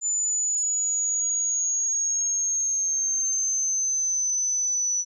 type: exponential sweep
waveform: sine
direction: down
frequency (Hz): 7040 to 5930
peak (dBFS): -22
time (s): 0.01-5.05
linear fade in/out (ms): 50
effects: none